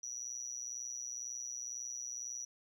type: tone with amplitude modulation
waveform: sine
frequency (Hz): 5840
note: F#8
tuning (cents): -24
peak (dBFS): -35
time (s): 0.03-2.45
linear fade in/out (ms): 5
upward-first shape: sine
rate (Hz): 122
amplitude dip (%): 100
effects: tanh soft clip ceiling -33 dBFS + 12-bit